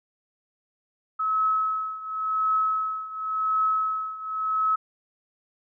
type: tone with tremolo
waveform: sine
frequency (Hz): 1289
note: E6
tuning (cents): -39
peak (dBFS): -19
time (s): 1.19-4.76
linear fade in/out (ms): 10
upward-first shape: triangle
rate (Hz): 0.92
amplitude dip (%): 85
effects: none